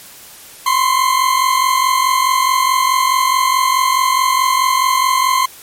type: tone pair together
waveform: 40% pulse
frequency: 1025 / 1069.7 Hz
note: C6 / C6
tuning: -36 / +38 cents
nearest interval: minor second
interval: 74 cents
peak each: -13 / -14 dBFS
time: 0.66-5.46 s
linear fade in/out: 5 ms
effects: white hiss -38 dBFS RMS until 5.62 s + MP3 64 kbps